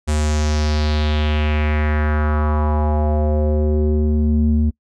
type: tone with low-pass filter sweep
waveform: square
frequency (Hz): 75.7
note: D#2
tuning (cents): -47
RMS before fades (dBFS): -17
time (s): 0.07-4.71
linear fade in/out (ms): 20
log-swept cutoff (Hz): 8500 to 190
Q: 2.9
effects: noise-tail reverb RT60 0.1 s tail -25 dB re dry